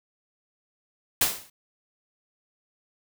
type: noise with exponential decay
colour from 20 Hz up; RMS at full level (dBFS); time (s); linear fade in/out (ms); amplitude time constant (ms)
white; -18; 1.21-1.5; 5; 63
effects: none